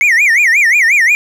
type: tone with vibrato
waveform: triangle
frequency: 2100 Hz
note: C7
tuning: 6 cents sharp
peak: -5 dBFS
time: 0.01-1.15 s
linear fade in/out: 0 ms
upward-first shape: sine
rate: 5.6 Hz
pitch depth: 270 cents each way
effects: none